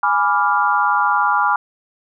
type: chord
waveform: sine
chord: G# diminished seventh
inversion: none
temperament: equal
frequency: 830.6 / 987.8 / 1174.7 / 1396.9 Hz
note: G#5 / B5 / D6 / F6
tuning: 0 / 0 / 0 / 0 cents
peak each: -19 dBFS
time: 0.03-1.56 s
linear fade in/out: 2 ms
effects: none